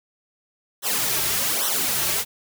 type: noise with flanger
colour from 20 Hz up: white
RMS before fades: -23 dBFS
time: 0.82-2.25 s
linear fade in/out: 50 ms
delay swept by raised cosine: 0.42 to 4.12 ms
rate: 1.2 Hz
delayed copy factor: -1
effects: none